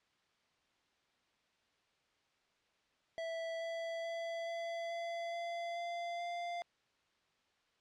square tone with pitch steps, 659 / 664 / 669 / 674 / 679.1 / 684.2 / 689.4 / 694.6 Hz, E5 / E5 / E5 / E5 / F5 / F5 / F5 / F5, -1 / +12 / +25 / +38 / -49 / -36 / -23 / -10 cents, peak -39 dBFS, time 3.18-6.62 s, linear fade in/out 0 ms, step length 430 ms, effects white hiss -75 dBFS RMS until 7.8 s + low-pass 4000 Hz 12 dB/octave

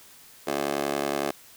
15% pulse tone with high-pass filter, 70.8 Hz, C#2, 37 cents sharp, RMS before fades -28 dBFS, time 0.47-1.31 s, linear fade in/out 5 ms, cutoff 440 Hz, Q 3, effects white hiss -51 dBFS RMS until 1.56 s

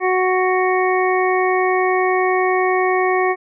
harmonic tone, 370 Hz, F#4, in tune, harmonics 1 / 2 / 3 / 5 / 6, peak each -17 / -20 / -22 / -24 / -25 dBFS, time 0-3.36 s, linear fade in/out 50 ms, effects none

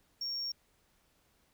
triangle tone, 5530 Hz, F8, 18 cents flat, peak -32 dBFS, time 0.21-0.52 s, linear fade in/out 5 ms, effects tanh soft clip ceiling -30 dBFS + pink hiss -71 dBFS RMS until 1.53 s

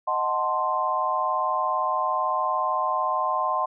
sine chord, D# diminished seventh, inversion none, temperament equal, 622.3 / 740 / 880 / 1046.5 Hz, D#5 / F#5 / A5 / C6, 0 / 0 / 0 / 0 cents, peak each -30 / -29 / -30 / -24 dBFS, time 0.07-3.66 s, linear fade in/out 10 ms, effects none

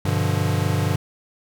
square chord, G dominant seventh, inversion none, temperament equal with one note detuned, 98 / 122.41 / 146.83 / 174.61 Hz, G2 / B2 / D3 / F3, 0 / -15 / 0 / 0 cents, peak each -23 / -27 / -25 / -29 dBFS, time 0.05-0.96 s, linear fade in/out 5 ms, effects none

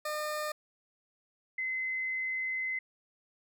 20% pulse / sine tone pair in turn, 606 / 2050 Hz, D#5 / C7, -46 / -36 cents, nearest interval octave + major sixth, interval 2110 cents, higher second, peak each -28 / -31 dBFS, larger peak first, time 0.05-0.52 / 1.58-2.79 s, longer second, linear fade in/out 5 ms, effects none

